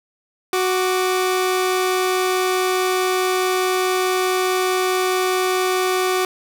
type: tone pair together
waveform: sawtooth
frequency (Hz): 370 / 1174.7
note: F#4 / D6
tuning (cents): 0 / 0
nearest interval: octave + minor sixth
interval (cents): 2000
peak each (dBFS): -14 / -21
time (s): 0.53-6.25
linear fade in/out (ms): 2
effects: none